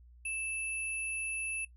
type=tone pair together; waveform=sine; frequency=2637 / 10515 Hz; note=E7 / E9; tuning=0 / -5 cents; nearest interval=2 octaves; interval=2395 cents; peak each=-35 / -39 dBFS; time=0.25-1.65 s; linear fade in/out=5 ms; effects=noise-tail reverb RT60 0.1 s tail -18 dB re dry + added 60 Hz sine -54 dBFS peak until 1.76 s